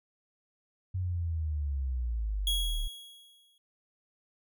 sine linear sweep, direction down, 93.7 to 34.65 Hz, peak -29 dBFS, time 0.94-2.88 s, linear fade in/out 10 ms
45% pulse tone with exponential decay, 3322 Hz, G#7, in tune, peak -26 dBFS, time 2.47-3.58 s, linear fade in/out 2 ms, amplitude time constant 240 ms
effects none

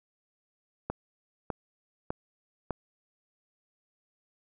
click train, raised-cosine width 1 ms, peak -17 dBFS, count 4, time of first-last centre 0.9-2.707 s, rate 1.66 Hz, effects none

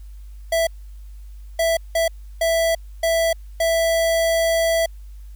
square tone bursts at uneven times, 660 Hz, E5, 2 cents sharp, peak -17 dBFS, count 6, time 0.52-0.67 / 1.59-1.77 / 1.95-2.08 / 2.41-2.75 / 3.03-3.33 / 3.6-4.86 s, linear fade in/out 5 ms, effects added 50 Hz sine -35 dBFS peak until 5.35 s + white hiss -60 dBFS RMS until 5.35 s

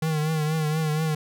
square tone with vibrato, 155.56 Hz, D#3, in tune, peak -23 dBFS, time 0.02-1.15 s, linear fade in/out 5 ms, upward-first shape triangle, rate 4.2 Hz, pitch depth 63 cents each way, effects none

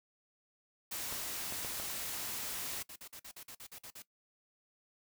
white noise, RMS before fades -40 dBFS, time 0.91-2.83 s, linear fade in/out 10 ms
clicks, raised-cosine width 1 ms, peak -30 dBFS, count 4, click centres 1.125 / 1.524 / 1.648 / 1.799 s
white noise bursts, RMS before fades -49 dBFS, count 10, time 2.89-4.022 s, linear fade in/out 5 ms, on 70 ms, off 48 ms
effects noise-tail reverb RT60 0.1 s tail -18 dB re dry

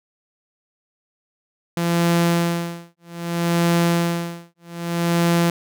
sawtooth tone with tremolo, 170.5 Hz, F3, 41 cents flat, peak -11 dBFS, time 1.77-5.5 s, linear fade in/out 2 ms, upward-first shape sine, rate 0.63 Hz, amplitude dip 100%, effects none

